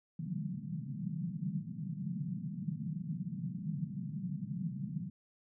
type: band-pass noise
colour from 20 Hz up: pink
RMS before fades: -39 dBFS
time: 0.19-5.1 s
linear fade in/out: 5 ms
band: 140 to 200 Hz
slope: 48 dB/octave
effects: none